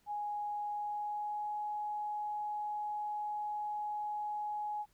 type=tone with pitch glide; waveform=sine; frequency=830.6 to 838.3 Hz; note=G#5 to G#5; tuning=0 to +16 cents; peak=-35 dBFS; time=0.06-4.86 s; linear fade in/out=50 ms; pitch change=+16 cents; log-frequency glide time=0.7-1.53 s; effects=pink hiss -72 dBFS RMS until 4.93 s